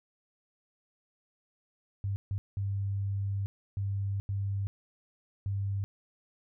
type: tone bursts at uneven times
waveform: sine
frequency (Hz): 99.1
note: G2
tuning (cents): +19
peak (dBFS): -29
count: 6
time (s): 2.04-2.16 / 2.31-2.38 / 2.57-3.46 / 3.77-4.2 / 4.29-4.67 / 5.46-5.84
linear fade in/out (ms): 0
effects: none